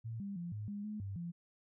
sine tone with pitch steps, 113.6 / 199.5 / 172.7 / 105.5 / 204 / 211.9 / 98.5 / 171.5 Hz, A#2 / G3 / F3 / G#2 / G#3 / G#3 / G2 / F3, -44 / +31 / -19 / +28 / -31 / +35 / +9 / -31 cents, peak -39 dBFS, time 0.04-1.32 s, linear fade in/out 20 ms, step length 160 ms, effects none

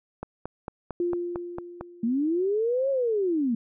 click train, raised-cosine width 1 ms, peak -19 dBFS, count 8, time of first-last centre 0.23-1.81 s, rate 4.43 Hz
sine tone with exponential decay, 349.2 Hz, F4, in tune, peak -22 dBFS, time 1-2.66 s, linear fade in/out 2 ms, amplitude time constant 360 ms
sine linear two-way sweep, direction up then down, 220 to 554.4 to 220 Hz, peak -22 dBFS, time 2.03-3.55 s, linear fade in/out 5 ms, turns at 2.9 s
effects none

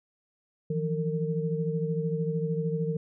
sine tone cluster, 159.9 / 173.1 / 455.7 Hz, D#3 / F3 / A#4, +48 / -15 / -39 cents, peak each -29 / -33 / -31 dBFS, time 0.7-2.97 s, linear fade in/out 5 ms, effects none

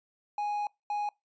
triangle tone pair in turn, 829 / 829 Hz, G#5 / G#5, -3 / -3 cents, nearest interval unison, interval 0 cents, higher neither, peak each -27 dBFS, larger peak neither, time 0.38-0.67 / 0.9-1.09 s, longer first, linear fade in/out 2 ms, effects noise-tail reverb RT60 0.2 s tail -24 dB re dry + resampled to 16000 Hz

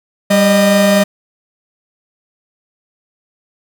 45% pulse tone pair together, 197.04 / 615 Hz, G3 / D#5, +9 / -20 cents, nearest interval octave + minor sixth, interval 1971 cents, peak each -11 dBFS, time 0.3-1.04 s, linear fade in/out 10 ms, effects none

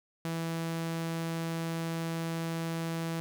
sawtooth tone, 164.9 Hz, E3, 1 cent sharp, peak -28 dBFS, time 0.25-3.2 s, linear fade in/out 0 ms, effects none

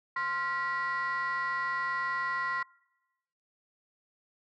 sine tone cluster, 1049 / 1394 / 1935 Hz, C6 / F6 / B6, +4 / -4 / -36 cents, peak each -31 / -34 / -32 dBFS, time 0.16-2.63 s, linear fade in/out 5 ms, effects noise-tail reverb RT60 1.0 s tail -26 dB re dry + tanh soft clip ceiling -25 dBFS

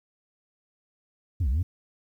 sine linear two-way sweep, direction down then up, 100 to 57.1 to 96.4 Hz, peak -19 dBFS, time 1.4-1.63 s, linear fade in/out 10 ms, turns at 1.49 s, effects tanh soft clip ceiling -21 dBFS + 10-bit

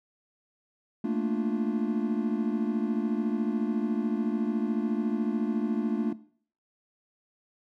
triangle chord, Bb major seventh, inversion third, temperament equal with one note detuned, 219.2 / 233.1 / 293.7 / 349.2 Hz, A3 / Bb3 / D4 / F4, -6 / 0 / 0 / 0 cents, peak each -28 / -29 / -30 / -33 dBFS, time 1.04-6.13 s, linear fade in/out 5 ms, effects noise-tail reverb RT60 0.5 s tail -17 dB re dry

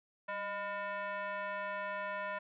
sine tone with frequency modulation, 192.5 Hz, G3, 31 cents flat, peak -36 dBFS, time 0.28-2.39 s, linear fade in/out 10 ms, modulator 808 Hz, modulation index 2.2, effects none

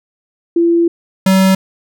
sine / square tone pair in turn, 339 / 190.26 Hz, E4 / F#3, +49 / +49 cents, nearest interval minor seventh, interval 1000 cents, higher first, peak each -8 / -8 dBFS, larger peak neither, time 0.56-0.88 / 1.26-1.55 s, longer first, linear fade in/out 5 ms, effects none

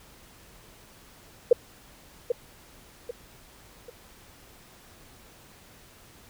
sine tone with echo, 484.1 Hz, B4, 35 cents flat, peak -11 dBFS, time 1.51-1.53 s, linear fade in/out 5 ms, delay 790 ms, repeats 3, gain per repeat -9 dB, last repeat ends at 3.9 s, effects pink hiss -53 dBFS RMS until 6.29 s

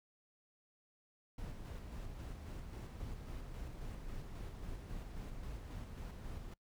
brown noise with tremolo, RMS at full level -45 dBFS, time 1.38-6.54 s, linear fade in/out 5 ms, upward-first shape square, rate 3.7 Hz, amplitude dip 30%, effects noise-tail reverb RT60 0.1 s tail -24 dB re dry

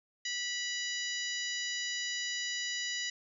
harmonic tone, 980 Hz, B5, 14 cents flat, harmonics 2 / 3 / 4 / 5 / 6 / 7, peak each -38 / -40 / -41 / -42 / -43 / -43 dBFS, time 0.25-3.1 s, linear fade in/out 5 ms, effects none

